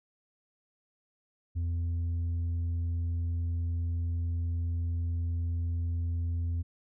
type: tone with tanh clipping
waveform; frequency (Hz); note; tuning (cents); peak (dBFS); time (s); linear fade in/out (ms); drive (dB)
sine; 84.7; E2; +48; -29; 1.55-6.63; 20; 3
effects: none